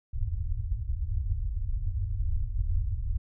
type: low-pass noise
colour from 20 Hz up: pink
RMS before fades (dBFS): -29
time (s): 0.13-3.18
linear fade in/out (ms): 10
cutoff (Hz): 110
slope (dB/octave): 96
effects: none